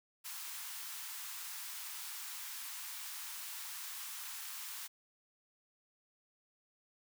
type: high-pass noise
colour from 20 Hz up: white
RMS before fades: -45 dBFS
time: 0.24-4.88 s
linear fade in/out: 20 ms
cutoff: 850 Hz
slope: 48 dB/octave
effects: none